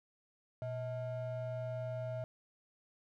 triangle ring-modulated tone, 379.6 Hz, F#4, 44 cents sharp, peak -32 dBFS, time 0.62-2.24 s, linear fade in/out 0 ms, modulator 259 Hz, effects none

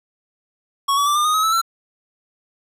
square tone with pitch steps, 1108.7 / 1139.9 / 1171.9 / 1204.9 / 1238.7 / 1273.6 / 1309.4 / 1346.2 Hz, C#6 / C#6 / D6 / D6 / D#6 / D#6 / E6 / E6, 0 / +48 / -4 / +44 / -8 / +40 / -12 / +36 cents, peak -16 dBFS, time 0.88-1.616 s, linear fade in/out 10 ms, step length 92 ms, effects resampled to 32000 Hz + 9-bit

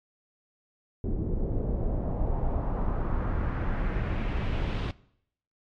brown noise with low-pass filter sweep, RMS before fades -28 dBFS, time 1.04-4.91 s, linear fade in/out 2 ms, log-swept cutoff 360 to 3600 Hz, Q 1.7, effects noise-tail reverb RT60 0.7 s tail -20 dB re dry + MP3 64 kbps

